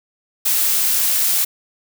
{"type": "noise", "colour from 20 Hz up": "blue", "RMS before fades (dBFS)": -17, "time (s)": [0.45, 1.45], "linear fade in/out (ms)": 10, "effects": []}